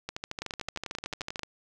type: two click trains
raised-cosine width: 0.2 ms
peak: -17 / -18 dBFS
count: 19 / 12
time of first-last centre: 0.09-1.433 / 0.42-1.393 s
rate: 13.4 / 11.3 Hz
effects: none